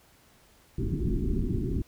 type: low-pass noise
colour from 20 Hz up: pink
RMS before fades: -28 dBFS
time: 0.78-1.82 s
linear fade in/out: 5 ms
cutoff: 390 Hz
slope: 96 dB/octave
effects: pink hiss -60 dBFS RMS until 1.87 s